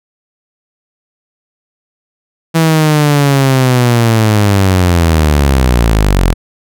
sawtooth linear sweep, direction down, 164.6 to 41.2 Hz, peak -3 dBFS, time 2.54-6.34 s, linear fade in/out 20 ms, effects none

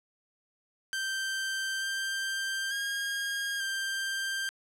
sawtooth tone with pitch steps, 1564 / 1576 / 1624 / 1579 Hz, G6 / G6 / G#6 / G6, -4 / +9 / -39 / +12 cents, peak -27 dBFS, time 0.93-4.49 s, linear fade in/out 0 ms, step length 890 ms, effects low-pass 11000 Hz 12 dB/octave + 10-bit

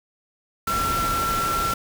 sine tone in noise, 1353 Hz, E6, 45 cents sharp, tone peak -22 dBFS, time 0.67-1.74 s, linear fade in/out 5 ms, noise pink, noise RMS -28 dBFS, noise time 0.67-1.74 s, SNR +3 dB, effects none

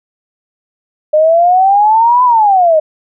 sine exponential two-way sweep, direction up then down, 604 to 1012 to 608 Hz, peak -5 dBFS, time 1.13-2.8 s, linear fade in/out 10 ms, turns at 2.24 s, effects none

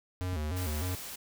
square tone with vibrato, 83.2 Hz, E2, 17 cents sharp, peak -32 dBFS, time 0.21-0.95 s, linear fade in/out 0 ms, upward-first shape square, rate 3.3 Hz, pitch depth 160 cents each way
clicks, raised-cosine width 5 ms, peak -35 / -30 / -39 dBFS, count 3, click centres 0.238 / 0.331 / 0.537 s
white noise, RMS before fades -42 dBFS, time 0.56-1.16 s, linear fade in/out 10 ms
effects none

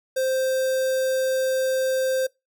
square tone with notch filter, 523 Hz, C5, 1 cent flat, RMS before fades -23 dBFS, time 0.16-2.27 s, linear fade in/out 10 ms, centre 2400 Hz, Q 1.1, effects noise-tail reverb RT60 0.2 s tail -23 dB re dry

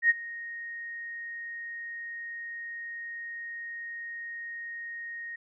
sine tone with ADSR envelope, 1864.7 Hz, A#6, in tune, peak -16 dBFS, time 0.02-5.36 s, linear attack 77 ms, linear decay 27 ms, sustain -20 dB, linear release 7 ms, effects none

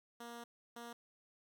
10% pulse tone bursts at uneven times, 236 Hz, A#3, 22 cents sharp, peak -39 dBFS, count 2, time 0.2-0.44 / 0.76-0.93 s, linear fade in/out 5 ms, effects none

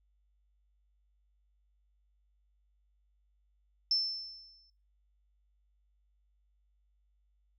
sine tone with exponential decay, 5310 Hz, E8, 12 cents sharp, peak -24 dBFS, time 3.91-4.7 s, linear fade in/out 2 ms, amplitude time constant 170 ms, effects noise-tail reverb RT60 0.3 s tail -24 dB re dry + added 50 Hz sine -69 dBFS peak until 7.58 s

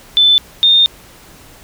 sine tone pair in turn, 3520 / 3644 Hz, A7 / A#7, 0 / -40 cents, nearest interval minor second, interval 60 cents, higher second, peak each -6 dBFS, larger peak neither, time 0.17-0.38 / 0.63-0.86 s, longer second, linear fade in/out 0 ms, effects pink hiss -41 dBFS RMS until 1.63 s

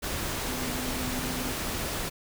sine tone in noise, 252.5 Hz, B3, 39 cents sharp, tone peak -35 dBFS, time 0.46-1.55 s, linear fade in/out 20 ms, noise pink, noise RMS -32 dBFS, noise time 0.02-2.1 s, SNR -6 dB, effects none

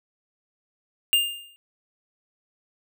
square tone with exponential decay, 2807 Hz, F7, 8 cents sharp, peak -15 dBFS, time 1.13-1.56 s, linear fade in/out 0 ms, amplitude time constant 93 ms, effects none

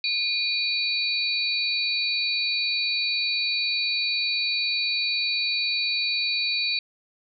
sine tone cluster, 2440 / 3928 / 4490 Hz, D#7 / B7 / C#8, -34 / -10 / +21 cents, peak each -27 dBFS, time 0.04-6.79 s, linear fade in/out 2 ms, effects none

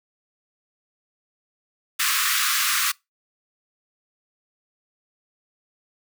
pink high-pass noise, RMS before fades -22 dBFS, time 1.99-2.92 s, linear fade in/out 10 ms, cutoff 1100 Hz, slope 96 dB/octave, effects noise-tail reverb RT60 0.2 s tail -24 dB re dry

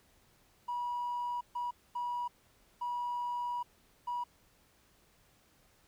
triangle tone bursts at uneven times, 969 Hz, B5, 33 cents flat, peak -30 dBFS, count 5, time 0.68-1.41 / 1.55-1.71 / 1.95-2.28 / 2.81-3.63 / 4.07-4.24 s, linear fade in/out 10 ms, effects tanh soft clip ceiling -30 dBFS + pink hiss -67 dBFS RMS until 5.87 s

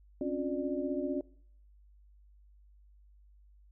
sine tone cluster, 268.7 / 284.2 / 356.4 / 593 Hz, C4 / C#4 / F4 / D5, +46 / +43 / +35 / +17 cents, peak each -36 / -36 / -36 / -38 dBFS, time 0.21-1.21 s, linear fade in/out 2 ms, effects noise-tail reverb RT60 0.6 s tail -22 dB re dry + added 50 Hz sine -57 dBFS peak until 3.71 s

